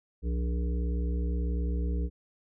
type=harmonic tone with a mistuned harmonic; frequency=58.5 Hz; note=A#1; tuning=7 cents sharp; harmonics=1 / 3 / 5 / 7 / 8; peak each=-27 / -37 / -41 / -44 / -45 dBFS; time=0.22-2.1 s; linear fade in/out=50 ms; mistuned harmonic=1; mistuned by=+150 cents; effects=none